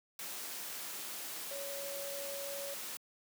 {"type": "tone in noise", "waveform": "sine", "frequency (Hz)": 560, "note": "C#5", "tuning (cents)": 18, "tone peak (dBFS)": -42, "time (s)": [1.51, 2.74], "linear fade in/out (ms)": 2, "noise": "white", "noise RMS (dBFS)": -43, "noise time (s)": [0.19, 2.97], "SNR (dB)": -2, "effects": ["high-pass 200 Hz 12 dB/octave"]}